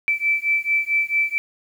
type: beating tone pair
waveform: sine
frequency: 2321 / 2325.5 Hz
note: D7 / D7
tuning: -21 / -18 cents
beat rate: 4.5 Hz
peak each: -21 dBFS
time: 0.08-1.38 s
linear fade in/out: 0 ms
effects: 8-bit